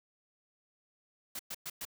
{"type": "noise bursts", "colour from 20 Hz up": "white", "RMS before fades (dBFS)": -40, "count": 4, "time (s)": [1.35, 1.852], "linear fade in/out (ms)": 5, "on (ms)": 43, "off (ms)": 110, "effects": []}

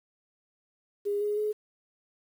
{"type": "tone with pitch steps", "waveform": "sine", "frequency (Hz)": [408, 415.9, 423.9], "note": ["G#4", "G#4", "G#4"], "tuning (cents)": [-31, 2, 35], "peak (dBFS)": -26, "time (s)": [1.05, 1.53], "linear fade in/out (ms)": 20, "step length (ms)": 160, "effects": ["9-bit"]}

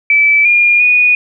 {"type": "tone with pitch steps", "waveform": "sine", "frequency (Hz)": [2310, 2416, 2465], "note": ["D7", "D7", "D#7"], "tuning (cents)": [-29, 48, -17], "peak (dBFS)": -6, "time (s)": [0.1, 1.15], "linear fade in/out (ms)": 2, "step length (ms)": 350, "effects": []}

